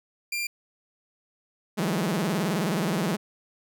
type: tone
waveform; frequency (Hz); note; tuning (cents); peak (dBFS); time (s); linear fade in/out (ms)
sawtooth; 2384; D7; +25; -24; 0.32-0.47; 5
type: tone with vibrato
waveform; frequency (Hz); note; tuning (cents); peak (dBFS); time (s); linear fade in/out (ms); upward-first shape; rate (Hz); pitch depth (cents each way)
sawtooth; 184.3; F#3; -7; -20; 1.77-3.17; 20; sine; 19; 290
effects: none